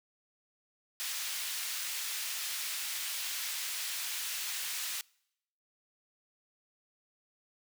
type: high-pass noise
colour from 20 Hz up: pink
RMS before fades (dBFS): -37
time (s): 1-5.01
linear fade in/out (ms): 0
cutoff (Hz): 2400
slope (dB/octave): 12
effects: noise-tail reverb RT60 0.8 s tail -26 dB re dry